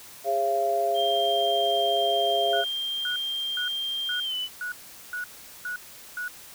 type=harmonic tone; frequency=136.4 Hz; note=C#3; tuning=28 cents flat; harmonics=3 / 4 / 5; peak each=-29 / -31 / -23 dBFS; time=0.24-2.65 s; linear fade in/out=50 ms
type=tone with pitch glide; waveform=sine; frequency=3186 to 2990 Hz; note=G7 to F#7; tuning=+27 to +17 cents; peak=-27 dBFS; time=0.94-4.49 s; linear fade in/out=50 ms; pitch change=-110 cents; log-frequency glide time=4.23-4.36 s
type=tone bursts; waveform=sine; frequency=1465 Hz; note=F#6; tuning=18 cents flat; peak=-29 dBFS; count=8; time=2.53-6.28 s; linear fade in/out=2 ms; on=110 ms; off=410 ms
effects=white hiss -46 dBFS RMS until 6.54 s